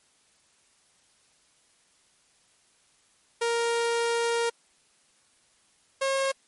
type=tone pair in turn; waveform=sawtooth; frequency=467.1 / 540.6 Hz; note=A#4 / C#5; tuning=+3 / -44 cents; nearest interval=minor third; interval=253 cents; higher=second; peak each=-20 dBFS; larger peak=neither; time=3.41-4.5 / 6.01-6.32 s; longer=first; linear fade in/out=10 ms; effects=white hiss -64 dBFS RMS until 6.47 s + MP3 48 kbps